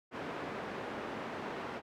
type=band-pass noise; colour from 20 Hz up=pink; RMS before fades=-41 dBFS; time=0.11-1.82 s; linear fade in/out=50 ms; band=220 to 1800 Hz; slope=12 dB/octave; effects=none